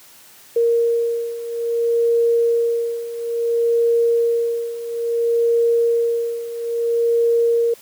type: beating tone pair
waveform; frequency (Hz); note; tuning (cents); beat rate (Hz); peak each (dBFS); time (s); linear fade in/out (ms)
sine; 466.2 / 466.79; A#4 / A#4; 0 / +2; 0.59; -21 / -17; 0.56-7.74; 5
effects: white hiss -46 dBFS RMS until 7.81 s + high-pass 100 Hz 12 dB/octave